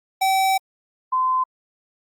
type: tone pair in turn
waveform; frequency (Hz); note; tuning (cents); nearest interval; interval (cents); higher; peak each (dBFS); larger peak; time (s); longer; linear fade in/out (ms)
square / sine; 768 / 1029; G5 / C6; -36 / -29; perfect fourth; 507; second; -17; neither; 0.21-0.58 / 1.12-1.44; first; 10
effects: Opus 48 kbps